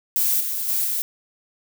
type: noise with level steps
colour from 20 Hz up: violet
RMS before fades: -20 / -26 / -22 / -24 dBFS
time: 0.16-1.02 s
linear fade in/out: 0 ms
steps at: 0.4 / 0.68 / 0.84 s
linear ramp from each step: 10 ms
effects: none